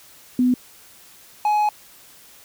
sine / triangle tone pair in turn, 250 / 840.9 Hz, B3 / G#5, +21 / +21 cents, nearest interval octave + major sixth, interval 2100 cents, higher second, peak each -14 / -14 dBFS, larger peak neither, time 0.39-0.54 / 1.45-1.69 s, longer second, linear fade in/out 2 ms, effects white hiss -48 dBFS RMS until 2.44 s

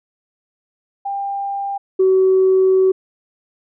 sine tone pair in turn, 796 / 377.7 Hz, G5 / F#4, +26 / +36 cents, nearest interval octave + minor second, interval 1290 cents, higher first, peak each -20 / -9 dBFS, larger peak second, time 1.05-1.78 / 1.99-2.92 s, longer second, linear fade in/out 10 ms, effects tanh soft clip ceiling -6 dBFS

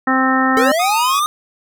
harmonic tone, 261.6 Hz, C4, in tune, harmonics 1 / 2 / 3 / 4 / 5 / 6 / 7, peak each -16 / -25 / -20 / -23 / -18 / -29 / -19 dBFS, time 0.07-0.72 s, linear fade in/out 5 ms
square linear sweep, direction up, 428 to 1244.5 Hz, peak -15 dBFS, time 0.57-1.26 s, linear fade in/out 0 ms
sawtooth tone, 1244.5 Hz, D#6, in tune, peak -15 dBFS, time 0.79-1.2 s, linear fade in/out 10 ms
effects none

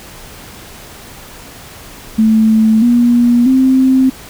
sine tone with pitch steps, 220 / 239.9 / 261.6 Hz, A3 / A#3 / C4, 0 / +50 / 0 cents, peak -6 dBFS, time 2.18-4.1 s, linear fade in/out 10 ms, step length 640 ms, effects pink hiss -34 dBFS RMS until 4.29 s

